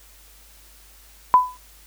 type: tone with exponential decay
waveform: sine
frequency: 1001 Hz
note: B5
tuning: 23 cents sharp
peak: -6 dBFS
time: 1.34-1.57 s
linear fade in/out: 0 ms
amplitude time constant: 49 ms
effects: added 50 Hz sine -51 dBFS peak until 1.86 s + white hiss -51 dBFS RMS until 1.86 s